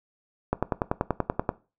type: click train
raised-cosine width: 1 ms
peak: -9 dBFS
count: 11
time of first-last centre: 0.53-1.492 s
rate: 10.4 Hz
effects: noise-tail reverb RT60 0.3 s tail -18 dB re dry